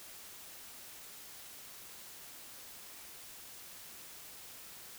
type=silence; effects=white hiss -51 dBFS RMS until 4.98 s

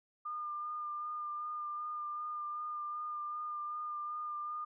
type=tone with vibrato; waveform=sine; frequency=1206 Hz; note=D6; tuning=46 cents sharp; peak=-37 dBFS; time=0.25-4.65 s; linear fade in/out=10 ms; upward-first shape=sine; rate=2.6 Hz; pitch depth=18 cents each way; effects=none

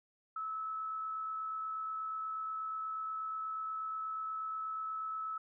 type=tone with amplitude modulation; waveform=sine; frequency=1300 Hz; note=E6; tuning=24 cents flat; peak=-35 dBFS; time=0.36-5.38 s; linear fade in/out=5 ms; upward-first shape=sine; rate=68.3 Hz; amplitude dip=30%; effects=none

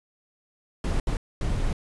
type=noise bursts at uneven times; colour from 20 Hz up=brown; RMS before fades=-25 dBFS; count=3; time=0.84-1 / 1.07-1.17 / 1.41-1.73 s; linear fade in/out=2 ms; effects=resampled to 24000 Hz

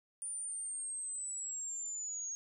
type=linear sweep; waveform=sine; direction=down; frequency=9320 to 6540 Hz; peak=-38 dBFS; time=0.22-2.35 s; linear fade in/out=0 ms; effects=none

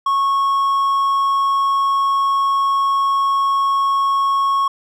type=tone; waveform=triangle; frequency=1100 Hz; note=C#6; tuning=14 cents flat; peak=-12 dBFS; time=0.06-4.68 s; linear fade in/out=5 ms; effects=none

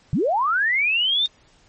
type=linear sweep; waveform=sine; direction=up; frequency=116.2 to 3679 Hz; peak=-17 dBFS; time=0.13-1.26 s; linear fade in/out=0 ms; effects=pink hiss -56 dBFS RMS until 1.68 s + MP3 32 kbps

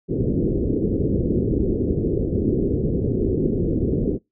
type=low-pass noise; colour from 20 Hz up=white; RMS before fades=-21 dBFS; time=0.08-4.19 s; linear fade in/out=50 ms; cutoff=440 Hz; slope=48 dB/octave; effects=noise-tail reverb RT60 0.2 s tail -25 dB re dry

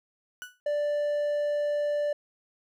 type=tone with exponential decay; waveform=35% pulse; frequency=1480 Hz; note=F#6; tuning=in tune; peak=-32 dBFS; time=0.42-0.6 s; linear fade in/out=0 ms; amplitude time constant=37 ms
type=tone; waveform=triangle; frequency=587.3 Hz; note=D5; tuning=in tune; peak=-23 dBFS; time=0.66-2.13 s; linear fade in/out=5 ms
effects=none

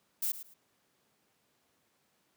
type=noise with echo; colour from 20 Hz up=violet; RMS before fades=-32 dBFS; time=0.22-0.32 s; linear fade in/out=5 ms; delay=110 ms; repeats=2; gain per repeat=-13 dB; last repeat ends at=0.54 s; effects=pink hiss -73 dBFS RMS until 2.36 s + high-pass 150 Hz 12 dB/octave

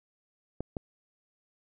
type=clicks; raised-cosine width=2 ms; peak=-20 dBFS; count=2; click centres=0.606 / 0.768 s; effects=none

